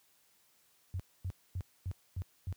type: tone bursts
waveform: sine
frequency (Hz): 91.4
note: F#2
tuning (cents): -21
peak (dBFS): -33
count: 6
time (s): 0.94-2.526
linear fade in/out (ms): 0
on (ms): 56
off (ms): 250
effects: white hiss -69 dBFS RMS until 2.56 s + high-pass 60 Hz 12 dB/octave